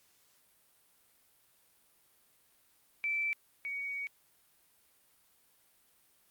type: tone pair in turn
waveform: sine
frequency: 2327 / 2246 Hz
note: D7 / C#7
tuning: -17 / +22 cents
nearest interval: minor second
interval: 61 cents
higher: first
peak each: -30 / -35 dBFS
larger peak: first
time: 3.04-3.33 / 3.65-4.07 s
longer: second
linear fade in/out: 0 ms
effects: white hiss -68 dBFS RMS until 6.3 s + Opus 48 kbps